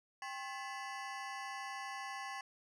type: ring-modulated tone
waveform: 25% pulse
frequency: 932.3 Hz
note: A#5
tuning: in tune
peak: -35 dBFS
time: 0.22-2.41 s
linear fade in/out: 2 ms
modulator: 141 Hz
effects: low-pass 7000 Hz 12 dB/octave